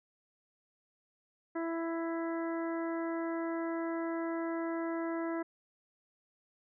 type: harmonic tone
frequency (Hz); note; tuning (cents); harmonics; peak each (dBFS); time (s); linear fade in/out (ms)
331.4; E4; +9; 1 / 2 / 3 / 4 / 5 / 6; -34 / -40 / -44 / -46 / -48 / -50; 1.55-5.43; 10
effects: none